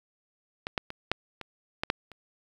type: clicks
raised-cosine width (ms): 0.3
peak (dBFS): -16 / -11 / -21 / -8 / -22 / -12 / -8 / -30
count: 8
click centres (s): 0.669 / 0.778 / 0.904 / 1.116 / 1.413 / 1.835 / 1.901 / 2.117
effects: 8-bit